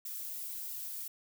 violet noise with flanger, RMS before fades -41 dBFS, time 0.05-1.08 s, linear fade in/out 5 ms, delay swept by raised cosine 1.2 to 2.9 ms, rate 2.9 Hz, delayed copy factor -0.5, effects none

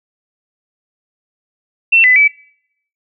sine tone with pitch steps, 2695 / 2006 / 2298 Hz, E7 / B6 / D7, +38 / +26 / -38 cents, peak -6 dBFS, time 1.92-2.28 s, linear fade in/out 10 ms, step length 120 ms, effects noise-tail reverb RT60 0.7 s tail -24 dB re dry

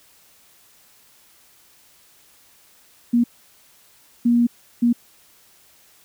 sine tone bursts at uneven times, 238 Hz, A#3, 36 cents sharp, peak -13 dBFS, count 3, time 3.13-3.24 / 4.25-4.47 / 4.82-4.93 s, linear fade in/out 10 ms, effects white hiss -54 dBFS RMS until 6.04 s

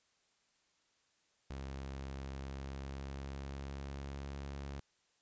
sawtooth tone with pitch glide, 67.7 to 69.52 Hz, C#2 to C#2, -40 to +6 cents, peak -38 dBFS, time 1.5-4.8 s, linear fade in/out 5 ms, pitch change +46 cents, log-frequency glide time 2.41-4.37 s, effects white hiss -75 dBFS RMS until 5.21 s + resampled to 16000 Hz

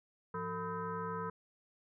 sine tone with frequency modulation, 726 Hz, F#5, 33 cents flat, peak -36 dBFS, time 0.34-1.3 s, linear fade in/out 5 ms, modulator 276 Hz, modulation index 2.4, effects none

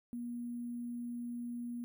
sine tone with sample-and-hold, 239.6 Hz, A#3, 48 cents sharp, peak -38 dBFS, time 0.13-1.84 s, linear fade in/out 0 ms, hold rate 11025 Hz, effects none

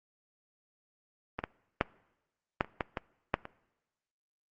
clicks, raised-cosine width 0.5 ms, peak -18 / -18 / -9 / -10 / -30 / -14 / -17 / -10 / -26 dBFS, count 9, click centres 1.39 / 1.439 / 1.811 / 2.609 / 2.646 / 2.808 / 2.972 / 3.341 / 3.454 s, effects noise-tail reverb RT60 1.0 s tail -23 dB re dry + Opus 32 kbps

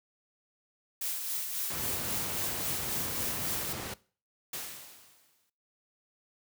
blue noise with tremolo, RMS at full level -33 dBFS, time 1.01-3.73 s, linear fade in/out 5 ms, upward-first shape sine, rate 3.7 Hz, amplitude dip 40%
pink noise, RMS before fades -38 dBFS, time 1.7-3.94 s, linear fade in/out 5 ms
white noise with exponential decay, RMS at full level -36 dBFS, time 4.53-5.5 s, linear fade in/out 5 ms, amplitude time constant 210 ms
effects noise-tail reverb RT60 0.4 s tail -20 dB re dry + high-pass 80 Hz 12 dB/octave

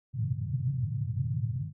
white band-pass noise, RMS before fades -31 dBFS, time 0.13-1.73 s, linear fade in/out 50 ms, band 100 to 140 Hz, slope 48 dB/octave, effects none

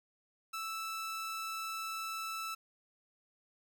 sawtooth tone, 1318.5 Hz, E6, in tune, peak -34 dBFS, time 0.53-2.55 s, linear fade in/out 10 ms, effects none

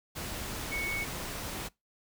sine tone in noise, 2217 Hz, C#7, in tune, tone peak -32 dBFS, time 0.71-1.05 s, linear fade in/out 20 ms, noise pink, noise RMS -38 dBFS, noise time 0.15-1.69 s, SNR +3 dB, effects noise-tail reverb RT60 0.2 s tail -23 dB re dry

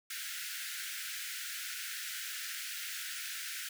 pink high-pass noise, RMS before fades -41 dBFS, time 0.1-3.69 s, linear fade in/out 5 ms, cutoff 1400 Hz, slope 96 dB/octave, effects none

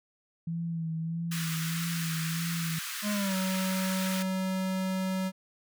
sine tone with vibrato, 164.81 Hz, E3, in tune, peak -30 dBFS, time 0.47-2.79 s, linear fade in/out 5 ms, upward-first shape sine, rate 1.6 Hz, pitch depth 36 cents each way
pink high-pass noise, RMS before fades -37 dBFS, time 1.31-4.23 s, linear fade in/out 10 ms, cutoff 1200 Hz, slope 48 dB/octave
square tone with pitch glide, 207.7 to 188.27 Hz, G#3 to F#3, 0 to +30 cents, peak -29 dBFS, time 3.02-5.32 s, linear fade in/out 50 ms, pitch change -170 cents, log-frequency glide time 3.12-3.35 s
effects none

